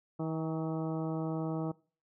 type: harmonic tone with a mistuned harmonic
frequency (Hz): 160.1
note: D#3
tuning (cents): +50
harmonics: 1 / 2 / 3 / 4 / 5 / 6 / 7 / 8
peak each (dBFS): -35 / -36 / -42 / -43 / -46 / -51 / -50 / -52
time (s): 0.19-1.72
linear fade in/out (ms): 10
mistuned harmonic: 6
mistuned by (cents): -58
effects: noise-tail reverb RT60 0.4 s tail -22 dB re dry

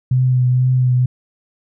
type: tone with vibrato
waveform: sine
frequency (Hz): 126.9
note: B2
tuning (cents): +47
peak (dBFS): -11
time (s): 0.11-1.06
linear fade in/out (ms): 5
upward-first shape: triangle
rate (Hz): 2.1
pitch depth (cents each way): 26
effects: none

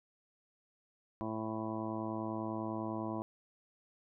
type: harmonic tone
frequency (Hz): 110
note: A2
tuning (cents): 0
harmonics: 1 / 2 / 3 / 4 / 5 / 6 / 7 / 8 / 9 / 10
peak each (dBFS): -45 / -41 / -40 / -52 / -48 / -45 / -49 / -54 / -44 / -53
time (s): 1.21-3.22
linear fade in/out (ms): 0
effects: none

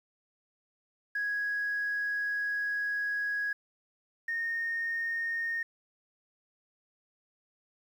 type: tone pair in turn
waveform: sine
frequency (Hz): 1661.2 / 1841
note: G#6 / A#6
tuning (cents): 0 / -22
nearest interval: major second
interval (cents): 178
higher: second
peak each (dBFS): -28 / -29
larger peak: first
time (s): 1.15-3.53 / 4.28-5.63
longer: first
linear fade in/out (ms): 5
effects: tanh soft clip ceiling -25 dBFS + 10-bit

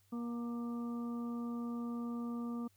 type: harmonic tone with a mistuned harmonic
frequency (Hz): 237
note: A#3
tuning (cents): +29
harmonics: 1 / 2 / 3 / 4 / 5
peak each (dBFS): -37 / -50 / -57 / -58 / -51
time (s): 0.12-2.68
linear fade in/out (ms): 10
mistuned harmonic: 4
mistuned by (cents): -33
effects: added 98 Hz sine -70 dBFS peak until 2.76 s + white hiss -73 dBFS RMS until 2.76 s

